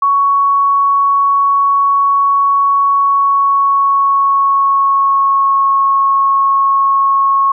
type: tone with pitch glide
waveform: sine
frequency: 1115 to 1096.5 Hz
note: C#6 to C#6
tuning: +10 to -19 cents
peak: -8 dBFS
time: 0.02-7.52 s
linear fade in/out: 5 ms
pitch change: -29 cents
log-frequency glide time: 2.91-5.68 s
effects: none